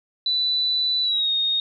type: tone with pitch glide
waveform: sine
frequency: 3979 to 3713 Hz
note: B7 to A#7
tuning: +12 to -8 cents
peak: -19 dBFS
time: 0.26-1.6 s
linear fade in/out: 2 ms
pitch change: -120 cents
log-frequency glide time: 1.02-1.3 s
effects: none